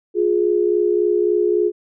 sine tone pair together, 354.4 / 418 Hz, F4 / G#4, +25 / +11 cents, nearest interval minor third, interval 286 cents, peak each -17 dBFS, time 0.14-1.72 s, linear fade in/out 50 ms, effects none

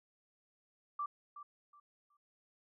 sine tone with echo, 1170 Hz, D6, 7 cents flat, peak -35 dBFS, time 0.99-1.06 s, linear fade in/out 5 ms, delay 370 ms, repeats 3, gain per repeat -12 dB, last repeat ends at 2.17 s, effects none

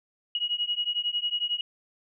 sine beating tone pair, 2895 / 2906 Hz, F#7 / F#7, -38 / -32 cents, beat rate 11 Hz, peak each -29 dBFS, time 0.35-1.61 s, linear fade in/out 2 ms, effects none

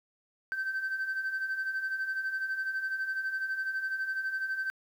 sine beating tone pair, 1540 / 1552 Hz, G6 / G6, -31 / -18 cents, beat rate 12 Hz, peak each -36 / -30 dBFS, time 0.52-4.7 s, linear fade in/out 0 ms, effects tanh soft clip ceiling -27 dBFS + 10-bit

